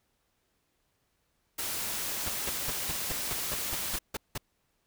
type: noise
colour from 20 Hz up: white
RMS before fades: -34 dBFS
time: 1.58-3.99 s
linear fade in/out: 10 ms
type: noise bursts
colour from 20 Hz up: pink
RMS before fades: -34 dBFS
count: 11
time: 2.26-4.379 s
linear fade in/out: 5 ms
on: 29 ms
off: 180 ms
effects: pink hiss -75 dBFS RMS until 4.86 s